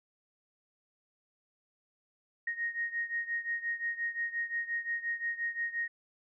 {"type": "beating tone pair", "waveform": "sine", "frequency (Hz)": [1864.7, 1870.4], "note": ["A#6", "A#6"], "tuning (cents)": [0, 5], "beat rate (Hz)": 5.7, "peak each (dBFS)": [-34, -37], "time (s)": [2.47, 5.88], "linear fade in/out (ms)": 5, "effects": []}